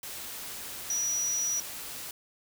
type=tone in noise; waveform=sine; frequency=5830 Hz; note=F#8; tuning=26 cents flat; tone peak=-27 dBFS; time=0.9-1.6 s; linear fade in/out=2 ms; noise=white; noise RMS=-40 dBFS; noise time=0.03-2.11 s; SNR=+10 dB; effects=none